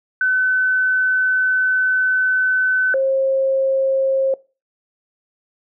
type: tone pair in turn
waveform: sine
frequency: 1514 / 535.3 Hz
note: F#6 / C5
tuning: +39 / +39 cents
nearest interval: octave + tritone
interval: 1800 cents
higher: first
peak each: -14 dBFS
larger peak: neither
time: 0.21-2.94 / 2.94-4.34 s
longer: first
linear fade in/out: 2 ms
effects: noise-tail reverb RT60 0.3 s tail -21 dB re dry